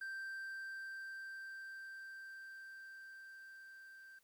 triangle tone with level ramp, 1568 Hz, G6, in tune, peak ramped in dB -40 to -53 dBFS, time 0.01-4.19 s, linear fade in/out 5 ms, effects white hiss -75 dBFS RMS until 4.23 s

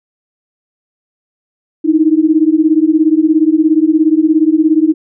sine beating tone pair, 306 / 323 Hz, D#4 / E4, -29 / -35 cents, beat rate 17 Hz, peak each -10 dBFS, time 1.84-4.94 s, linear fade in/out 20 ms, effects none

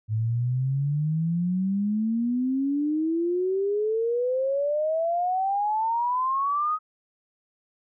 sine exponential sweep, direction up, 106.8 to 1266 Hz, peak -22 dBFS, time 0.08-6.79 s, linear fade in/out 50 ms, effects none

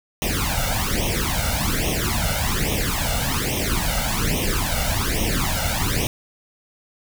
pink noise with flanger, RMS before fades -22 dBFS, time 0.22-6.07 s, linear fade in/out 0 ms, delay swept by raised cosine 0.33 to 1.43 ms, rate 1.2 Hz, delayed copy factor +0.9, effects none

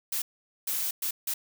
blue noise bursts at uneven times, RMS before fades -30 dBFS, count 4, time 0.12-0.22 / 0.67-0.91 / 1.02-1.11 / 1.27-1.34 s, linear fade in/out 5 ms, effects none

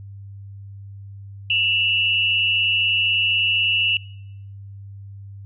sine tone pair together, 2688 / 2904 Hz, E7 / F#7, +33 / -33 cents, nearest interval minor second, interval 134 cents, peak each -19 / -20 dBFS, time 1.5-3.97 s, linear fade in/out 2 ms, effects noise-tail reverb RT60 0.9 s tail -24 dB re dry + added 99 Hz sine -35 dBFS peak until 5.45 s

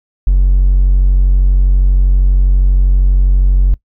triangle tone, 46.25 Hz, F#1, in tune, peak -3 dBFS, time 0.27-3.74 s, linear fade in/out 0 ms, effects noise-tail reverb RT60 0.1 s tail -21 dB re dry + tanh soft clip ceiling -1 dBFS

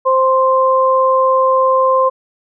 sine tone pair together, 523.6 / 1046.5 Hz, C5 / C6, +1 / 0 cents, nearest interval octave, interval 1199 cents, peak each -12 dBFS, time 0.05-2.1 s, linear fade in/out 20 ms, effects none

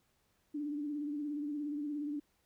sine tone with vibrato, 293.7 Hz, D4, in tune, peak -35 dBFS, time 0.54-2.2 s, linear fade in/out 10 ms, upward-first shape sine, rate 17 Hz, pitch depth 50 cents each way, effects pink hiss -75 dBFS RMS until 2.45 s

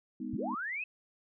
sine chord, G# minor, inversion none, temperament just, 207.7 / 249.2 / 311.5 Hz, G#3 / B3 / D#4, 0 / +16 / +2 cents, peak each -41 / -38 / -41 dBFS, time 0.2-0.55 s, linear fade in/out 5 ms
sine linear sweep, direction up, 65.4 to 2626 Hz, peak -34 dBFS, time 0.33-0.84 s, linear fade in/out 5 ms
effects none

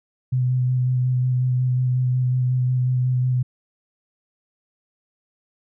sine tone with vibrato, 126.6 Hz, B2, 43 cents sharp, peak -17 dBFS, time 0.32-3.43 s, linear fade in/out 10 ms, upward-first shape square, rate 5.5 Hz, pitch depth 13 cents each way, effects none

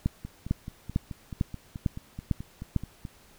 two click trains, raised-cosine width 5 ms, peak -12 / -24 dBFS, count 7 / 14, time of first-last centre 0.06-2.763 / 0.25-3.052 s, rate 2.22 / 4.64 Hz, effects pink hiss -57 dBFS RMS until 3.38 s

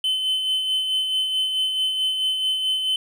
triangle tone with tremolo, 3052 Hz, G7, 47 cents flat, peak -17 dBFS, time 0.04-2.96 s, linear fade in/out 2 ms, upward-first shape sine, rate 4.6 Hz, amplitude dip 40%, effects none

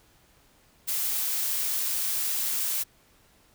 blue noise, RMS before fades -28 dBFS, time 0.87-2.84 s, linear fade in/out 20 ms, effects pink hiss -61 dBFS RMS until 3.54 s

